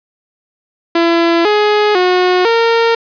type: tone with pitch steps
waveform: sawtooth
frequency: 336.7 / 419.3 / 363.5 / 460.4 Hz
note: E4 / G#4 / F#4 / A#4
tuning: +37 / +17 / -31 / -22 cents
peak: -5 dBFS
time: 0.95-2.95 s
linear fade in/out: 5 ms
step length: 500 ms
effects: resampled to 11025 Hz + 7-bit